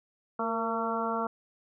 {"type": "harmonic tone with a mistuned harmonic", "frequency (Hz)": 226.3, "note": "A3", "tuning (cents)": 49, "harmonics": [1, 2, 3, 4, 5, 6], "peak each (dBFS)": [-35, -35, -35, -35, -35, -35], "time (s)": [0.39, 1.27], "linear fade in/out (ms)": 5, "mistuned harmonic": 2, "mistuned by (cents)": 35, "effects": []}